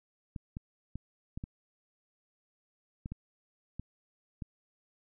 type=clicks; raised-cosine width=5 ms; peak=-26 dBFS; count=9; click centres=0.362 / 0.569 / 0.956 / 1.375 / 1.439 / 3.059 / 3.12 / 3.796 / 4.422 s; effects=none